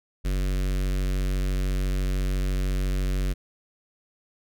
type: tone with notch filter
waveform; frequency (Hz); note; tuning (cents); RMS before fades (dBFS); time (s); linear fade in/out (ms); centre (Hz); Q
square; 47; F#1; +28; -25; 0.24-3.34; 20; 870; 1
effects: none